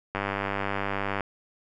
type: click train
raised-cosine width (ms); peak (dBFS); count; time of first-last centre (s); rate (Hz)
0.5; -13; 106; 0.15-1.207; 99.3
effects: none